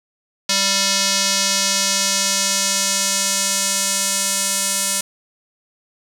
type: tone with band-pass filter sweep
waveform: square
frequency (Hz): 196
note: G3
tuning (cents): 0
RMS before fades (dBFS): -19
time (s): 0.49-5.01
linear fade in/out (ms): 5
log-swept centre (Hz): 5200 to 8600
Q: 1.6
effects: none